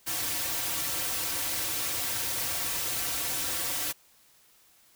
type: noise with comb filter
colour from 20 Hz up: white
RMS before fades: -31 dBFS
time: 0.06-3.93 s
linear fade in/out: 20 ms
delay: 4.8 ms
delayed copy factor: -1
effects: white hiss -61 dBFS RMS until 4.95 s